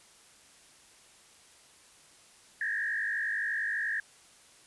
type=tone with frequency modulation; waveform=sine; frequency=1751 Hz; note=A6; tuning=9 cents flat; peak=-29 dBFS; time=2.61-4 s; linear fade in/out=2 ms; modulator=51.6 Hz; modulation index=2.4; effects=white hiss -58 dBFS RMS until 4.66 s + resampled to 24000 Hz